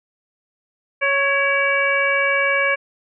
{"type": "harmonic tone with a mistuned harmonic", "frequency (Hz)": 554.4, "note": "C#5", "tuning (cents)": 0, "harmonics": [1, 2, 3, 4, 5], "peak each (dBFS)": [-22, -25, -21, -19, -30], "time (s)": [1.01, 2.76], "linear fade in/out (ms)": 20, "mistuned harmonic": 4, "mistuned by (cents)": 55, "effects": []}